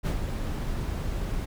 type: noise with ADSR envelope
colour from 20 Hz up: brown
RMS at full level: -24 dBFS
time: 0.03-1.46 s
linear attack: 37 ms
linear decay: 88 ms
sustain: -6 dB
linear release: 18 ms
effects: none